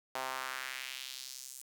sawtooth tone with high-pass filter sweep, 130.81 Hz, C3, in tune, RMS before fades -42 dBFS, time 0.15-1.62 s, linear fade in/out 2 ms, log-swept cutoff 750 to 8400 Hz, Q 1.7, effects 10-bit

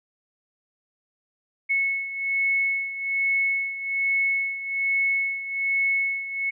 sine beating tone pair, 2198 / 2199.2 Hz, C#7 / C#7, -15 / -14 cents, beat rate 1.2 Hz, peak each -23 / -28 dBFS, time 1.69-6.51 s, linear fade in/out 20 ms, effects none

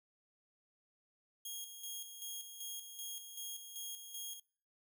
10% pulse tone with tremolo, 3268 Hz, G#7, 29 cents flat, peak -34 dBFS, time 1.45-4.4 s, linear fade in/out 5 ms, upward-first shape square, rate 2.6 Hz, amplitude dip 55%, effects noise-tail reverb RT60 0.5 s tail -26 dB re dry

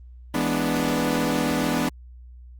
sawtooth chord, E dominant seventh, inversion none, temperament equal, 164.81 / 207.7 / 246.9 / 293.7 Hz, E3 / G#3 / B3 / D4, 0 / 0 / 0 / 0 cents, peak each -25 / -26 / -21 / -22 dBFS, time 0.34-1.89 s, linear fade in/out 5 ms, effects added 61 Hz sine -41 dBFS peak until 2.59 s + Opus 24 kbps

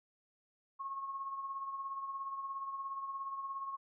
sine tone with tremolo, 1090 Hz, C#6, 29 cents flat, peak -36 dBFS, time 0.79-3.77 s, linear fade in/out 20 ms, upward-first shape triangle, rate 17 Hz, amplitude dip 55%, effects none

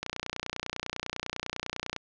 click train, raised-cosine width 0.2 ms, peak -15 dBFS, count 59, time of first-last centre 0.03-1.963 s, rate 30 Hz, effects low-pass 6000 Hz 12 dB/octave

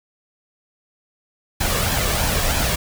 pink noise with flanger, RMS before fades -20 dBFS, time 1.6-2.76 s, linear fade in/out 10 ms, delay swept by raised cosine 1.2 to 1.8 ms, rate 3.1 Hz, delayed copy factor +0.5, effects none

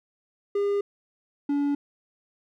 triangle tone pair in turn, 404.2 / 285.8 Hz, G#4 / D4, -47 / -47 cents, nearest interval tritone, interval 600 cents, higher first, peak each -20 dBFS, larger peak neither, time 0.55-0.81 / 1.49-1.75 s, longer neither, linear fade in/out 5 ms, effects none

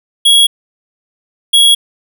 square tone pair in turn, 3322 / 3322 Hz, G#7 / G#7, 0 / 0 cents, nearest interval unison, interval 0 cents, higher neither, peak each -5 dBFS, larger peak neither, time 0.25-0.47 / 1.53-1.75 s, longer neither, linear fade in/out 10 ms, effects none

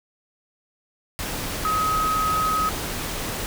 sine tone in noise, 1268 Hz, D#6, 32 cents sharp, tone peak -20 dBFS, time 1.65-2.69 s, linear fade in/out 0 ms, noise pink, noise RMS -29 dBFS, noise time 1.19-3.46 s, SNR +6 dB, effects none

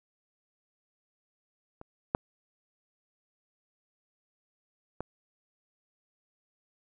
clicks, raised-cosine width 1 ms, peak -30 / -11 / -20 dBFS, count 3, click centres 1.814 / 2.149 / 5.006 s, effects none

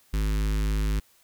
square tone with notch filter, 51.91 Hz, G#1, in tune, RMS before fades -25 dBFS, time 0.13-1 s, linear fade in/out 10 ms, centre 680 Hz, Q 0.79, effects white hiss -61 dBFS RMS until 1.23 s

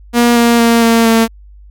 sawtooth tone with pitch steps, 238.3 / 235.3 / 232.3 / 229.4 / 226.5 Hz, A#3 / A#3 / A#3 / A#3 / A#3, +38 / +16 / -6 / -28 / -50 cents, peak -3 dBFS, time 0.13-1.28 s, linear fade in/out 50 ms, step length 230 ms, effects added 50 Hz sine -35 dBFS peak until 1.7 s

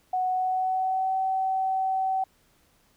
sine tone with pitch glide, 740 to 761.7 Hz, F#5 to G5, 0 to -50 cents, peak -23 dBFS, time 0.13-2.24 s, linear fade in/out 5 ms, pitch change +50 cents, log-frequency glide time 0.29-1.16 s, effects pink hiss -64 dBFS RMS until 2.96 s

